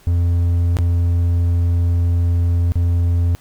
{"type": "tone with dropouts", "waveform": "triangle", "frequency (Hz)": 86.2, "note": "F2", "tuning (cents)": -22, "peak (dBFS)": -11, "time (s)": [0.07, 3.35], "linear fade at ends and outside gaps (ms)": 0, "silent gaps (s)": [[0.769, 0.787], [2.72, 2.756]], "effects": ["pink hiss -50 dBFS RMS until 3.4 s"]}